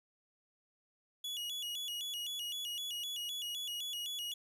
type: tone with vibrato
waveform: 40% pulse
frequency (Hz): 3136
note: G7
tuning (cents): 0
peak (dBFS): -37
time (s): 1.24-4.34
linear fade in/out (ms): 5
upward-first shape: square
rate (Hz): 3.9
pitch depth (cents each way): 140
effects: none